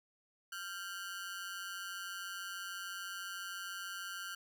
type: ring-modulated tone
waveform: sawtooth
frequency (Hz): 1480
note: F#6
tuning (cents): 0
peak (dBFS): -35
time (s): 0.52-4.35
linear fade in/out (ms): 5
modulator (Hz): 93.1
effects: none